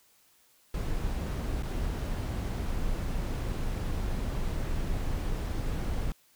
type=noise with dropouts; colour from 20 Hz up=brown; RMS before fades=-31 dBFS; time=0.74-6.12 s; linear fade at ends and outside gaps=2 ms; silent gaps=1.625-1.632 s; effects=white hiss -64 dBFS RMS until 6.35 s